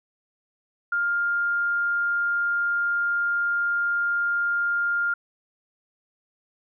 sine tone, 1404 Hz, F6, 9 cents sharp, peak -21 dBFS, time 0.92-5.14 s, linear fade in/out 5 ms, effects none

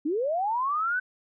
sine linear sweep, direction up, 277.2 to 1534 Hz, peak -24 dBFS, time 0.05-1 s, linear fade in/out 10 ms, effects none

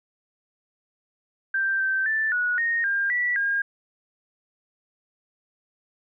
sine tone with pitch steps, 1572 / 1554 / 1764 / 1462 / 1856 / 1602 / 1954 / 1618 Hz, G6 / G6 / A6 / F#6 / A#6 / G6 / B6 / G#6, +4 / -16 / +4 / -21 / -8 / +37 / -19 / -46 cents, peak -21 dBFS, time 1.54-3.62 s, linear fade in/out 5 ms, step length 260 ms, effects none

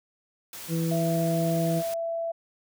white noise, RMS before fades -40 dBFS, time 0.53-1.94 s, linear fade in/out 2 ms
harmonic tone, 164.81 Hz, E3, in tune, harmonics 1 / 2 / 3, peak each -25 / -31 / -35 dBFS, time 0.68-1.83 s, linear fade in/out 50 ms
sine tone, 667 Hz, E5, 20 cents sharp, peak -27 dBFS, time 0.91-2.32 s, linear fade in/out 10 ms
effects none

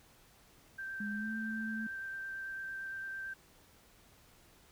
sine tone with vibrato, 1568 Hz, G6, in tune, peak -39 dBFS, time 0.78-3.34 s, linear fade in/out 10 ms, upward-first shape triangle, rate 8.9 Hz, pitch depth 11 cents each way
sine tone with pitch glide, 207.7 to 220.1 Hz, G#3 to A3, 0 to +1 cents, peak -37 dBFS, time 1-1.87 s, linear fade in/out 5 ms, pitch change +101 cents, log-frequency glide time 1.14-1.31 s
effects pink hiss -63 dBFS RMS until 4.71 s

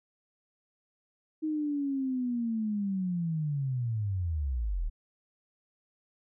sine linear sweep, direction down, 314.8 to 34.65 Hz, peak -28 dBFS, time 1.42-4.9 s, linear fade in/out 20 ms, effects none

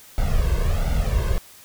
brown noise with flanger, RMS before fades -20 dBFS, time 0.18-1.38 s, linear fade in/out 0 ms, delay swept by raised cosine 1.4 to 1.9 ms, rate 1.4 Hz, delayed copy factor +0.85, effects white hiss -47 dBFS RMS until 1.64 s

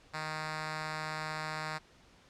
5% pulse tone with notch filter, 155.56 Hz, D#3, in tune, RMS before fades -38 dBFS, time 0.13-1.79 s, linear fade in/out 20 ms, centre 370 Hz, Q 0.76, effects pink hiss -61 dBFS RMS until 2.29 s + low-pass 6000 Hz 12 dB/octave

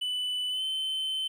triangle tone with pitch glide, 2988 to 3072 Hz, F#7 to G7, +16 to -36 cents, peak -27 dBFS, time 0.01-1.28 s, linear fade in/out 10 ms, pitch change +48 cents, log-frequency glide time 0.5-0.63 s, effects 11-bit

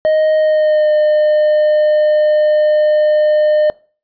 triangle tone with pitch glide, 622.3 to 607 Hz, D#5 to D#5, 0 to -43 cents, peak -7 dBFS, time 0.05-3.7 s, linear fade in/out 0 ms, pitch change -43 cents, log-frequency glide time 0.36-0.92 s, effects noise-tail reverb RT60 0.4 s tail -23 dB re dry + resampled to 11025 Hz

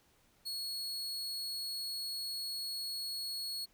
40% pulse tone, 4342 Hz, C#8, 37 cents flat, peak -36 dBFS, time 0.45-3.66 s, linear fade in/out 20 ms, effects pink hiss -69 dBFS RMS until 3.73 s

